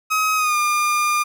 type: tone with pitch glide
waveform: 30% pulse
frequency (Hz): 1269 to 1205.4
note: D#6 to D6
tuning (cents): +34 to +45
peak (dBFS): -14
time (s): 0.1-1.24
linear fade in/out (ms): 20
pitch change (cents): -89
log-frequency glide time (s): 0.36-0.57
effects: none